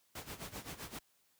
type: noise with tremolo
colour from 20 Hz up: pink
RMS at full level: -43 dBFS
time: 0.15-0.99 s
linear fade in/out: 5 ms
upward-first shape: sine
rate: 7.7 Hz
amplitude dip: 80%
effects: white hiss -73 dBFS RMS until 1.39 s + high-pass 60 Hz 12 dB/octave